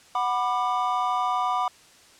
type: chord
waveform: triangle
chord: B minor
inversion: second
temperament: equal with one note detuned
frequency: 740 / 987.8 / 1193.8 Hz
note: F#5 / B5 / D6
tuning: 0 / 0 / +28 cents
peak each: -25 dBFS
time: 0.15-1.68 s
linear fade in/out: 2 ms
effects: white hiss -53 dBFS RMS until 2.19 s + low-pass 8000 Hz 12 dB/octave